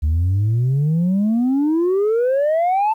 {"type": "exponential sweep", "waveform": "sine", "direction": "up", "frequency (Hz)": [73.42, 898], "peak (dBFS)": -12, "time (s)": [0.02, 2.94], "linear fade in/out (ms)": 20, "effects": ["tanh soft clip ceiling -13 dBFS", "9-bit"]}